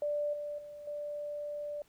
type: tone with level steps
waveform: sine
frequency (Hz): 588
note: D5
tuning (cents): +2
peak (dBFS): -30 / -36 / -44 / -36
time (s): 0.02-1.82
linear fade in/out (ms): 2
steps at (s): 0.33 / 0.58 / 0.87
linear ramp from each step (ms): 5
effects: pink hiss -68 dBFS RMS until 1.88 s